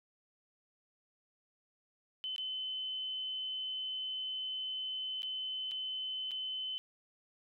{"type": "tone with dropouts", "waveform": "sine", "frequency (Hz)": 3044, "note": "F#7", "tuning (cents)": 48, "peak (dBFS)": -36, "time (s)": [2.24, 6.78], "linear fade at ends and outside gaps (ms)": 0, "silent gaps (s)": [[2.362, 2.381], [5.221, 5.231], [5.712, 5.717], [6.31, 6.316]], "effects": []}